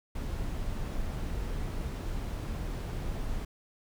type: noise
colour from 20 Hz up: brown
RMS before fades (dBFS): -34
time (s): 0.15-3.45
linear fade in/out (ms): 5
effects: none